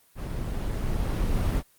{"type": "noise with level ramp", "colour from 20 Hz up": "brown", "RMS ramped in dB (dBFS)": [-32, -23], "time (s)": [0.15, 1.63], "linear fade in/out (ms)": 50, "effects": ["white hiss -61 dBFS RMS until 1.78 s", "Opus 24 kbps"]}